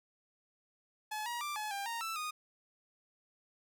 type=tone with pitch steps; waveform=sawtooth; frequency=855 / 954 / 1180 / 852 / 797 / 928 / 1326 / 1235 Hz; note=A5 / A#5 / D6 / G#5 / G5 / A#5 / E6 / D#6; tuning=-50 / +40 / +8 / +44 / +28 / -8 / +10 / -13 cents; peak=-33 dBFS; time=1.11-2.31 s; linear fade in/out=10 ms; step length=150 ms; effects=none